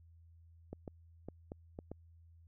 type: clicks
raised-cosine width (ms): 2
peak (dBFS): -30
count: 6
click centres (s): 0.73 / 0.878 / 1.286 / 1.519 / 1.789 / 1.916
effects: added 83 Hz sine -58 dBFS peak until 2.47 s